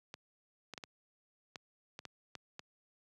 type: clicks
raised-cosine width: 0.2 ms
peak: -27 dBFS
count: 9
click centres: 0.141 / 0.737 / 0.778 / 0.838 / 1.558 / 1.991 / 2.053 / 2.353 / 2.594 s
effects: high-pass 100 Hz 12 dB/octave